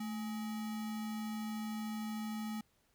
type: tone with sample-and-hold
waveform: sine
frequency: 218.4 Hz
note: A3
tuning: 13 cents flat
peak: -37 dBFS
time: 0-2.61 s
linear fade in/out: 5 ms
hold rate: 1050 Hz
effects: pink hiss -74 dBFS RMS until 2.94 s